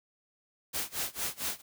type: noise with tremolo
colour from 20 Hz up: white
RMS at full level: -32 dBFS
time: 0.73-1.62 s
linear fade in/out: 20 ms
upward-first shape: sine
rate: 4.4 Hz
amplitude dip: 95%
effects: none